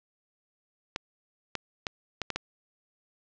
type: clicks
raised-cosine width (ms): 0.2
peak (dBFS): -13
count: 6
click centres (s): 0.961 / 1.553 / 1.868 / 2.217 / 2.303 / 2.36
effects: low-pass 6000 Hz 12 dB/octave